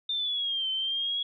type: linear two-way sweep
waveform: sine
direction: down then up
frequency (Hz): 3616 to 3071 to 3347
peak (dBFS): -27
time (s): 0.09-1.23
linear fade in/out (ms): 5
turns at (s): 0.7
effects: none